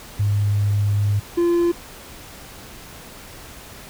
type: tone pair in turn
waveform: sine / triangle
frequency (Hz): 102.4 / 344.4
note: G#2 / F4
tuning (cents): -24 / -24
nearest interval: octave + major sixth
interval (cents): 2100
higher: second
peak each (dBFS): -16 / -13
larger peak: second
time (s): 0.19-1.2 / 1.37-1.72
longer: first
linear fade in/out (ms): 10
effects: pink hiss -40 dBFS RMS until 3.89 s